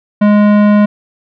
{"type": "tone with tanh clipping", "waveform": "sine", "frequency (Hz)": 207.7, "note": "G#3", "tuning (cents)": 0, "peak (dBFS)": -7, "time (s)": [0.21, 0.86], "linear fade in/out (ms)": 10, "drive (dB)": 17, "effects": []}